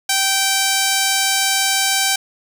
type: tone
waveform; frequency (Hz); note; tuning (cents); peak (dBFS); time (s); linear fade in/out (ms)
5% pulse; 778; G5; -13; -3; 0.09-2.16; 5
effects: none